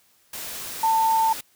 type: tone in noise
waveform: sine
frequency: 894 Hz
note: A5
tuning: 27 cents sharp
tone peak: -17 dBFS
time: 0.83-1.33 s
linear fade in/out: 5 ms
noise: white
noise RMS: -34 dBFS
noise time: 0.33-1.41 s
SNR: +14 dB
effects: white hiss -61 dBFS RMS until 1.55 s